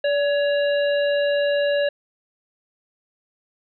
harmonic tone with a mistuned harmonic, 560 Hz, C#5, 18 cents sharp, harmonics 1 / 3 / 5 / 7, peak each -18 / -28 / -32 / -35 dBFS, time 0.04-1.89 s, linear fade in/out 5 ms, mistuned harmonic 1, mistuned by +47 cents, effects none

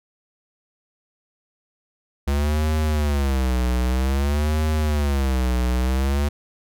square tone with vibrato, 69.3 Hz, C#2, in tune, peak -19 dBFS, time 2.27-6.29 s, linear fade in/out 10 ms, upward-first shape sine, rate 0.52 Hz, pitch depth 200 cents each way, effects none

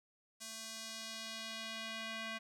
square tone with band-pass filter sweep, 223 Hz, A3, 23 cents sharp, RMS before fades -45 dBFS, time 0.4-2.39 s, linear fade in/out 20 ms, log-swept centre 7000 to 2300 Hz, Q 1.2, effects 12-bit

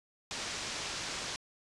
white low-pass noise, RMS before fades -39 dBFS, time 0.31-1.36 s, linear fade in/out 0 ms, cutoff 6600 Hz, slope 24 dB/octave, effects resampled to 24000 Hz

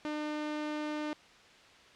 sawtooth tone, 301.6 Hz, D4, 46 cents sharp, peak -30 dBFS, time 0.05-1.13 s, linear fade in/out 0 ms, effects white hiss -57 dBFS RMS until 1.95 s + low-pass 4000 Hz 12 dB/octave

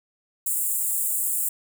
pink high-pass noise, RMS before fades -25 dBFS, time 0.46-1.49 s, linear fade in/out 5 ms, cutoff 7400 Hz, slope 96 dB/octave, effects none

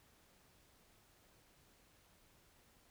silence, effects pink hiss -69 dBFS RMS until 2.9 s

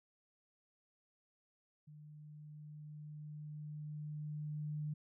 sine tone with level ramp, 150.5 Hz, D3, 43 cents sharp, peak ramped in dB -53 to -37 dBFS, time 1.87-4.94 s, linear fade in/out 10 ms, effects none

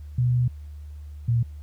sine tone pair in turn, 123.47 / 117.7 Hz, B2 / A#2, 0 / +17 cents, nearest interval minor second, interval 83 cents, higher first, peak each -18 dBFS, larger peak neither, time 0.18-0.48 / 1.28-1.43 s, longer first, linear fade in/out 5 ms, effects added 74 Hz sine -36 dBFS peak until 1.62 s + pink hiss -63 dBFS RMS until 1.62 s

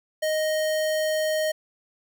square tone, 622.3 Hz, D#5, in tune, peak -23 dBFS, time 0.22-1.52 s, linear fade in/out 10 ms, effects none

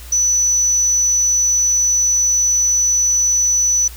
sine tone, 5960 Hz, F#8, 12 cents sharp, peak -12 dBFS, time 0.12-3.88 s, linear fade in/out 5 ms, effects added 60 Hz sine -33 dBFS peak until 3.96 s + white hiss -39 dBFS RMS until 3.96 s

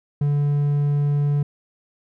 triangle tone, 144.7 Hz, D3, 25 cents flat, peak -15 dBFS, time 0.21-1.43 s, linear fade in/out 5 ms, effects none

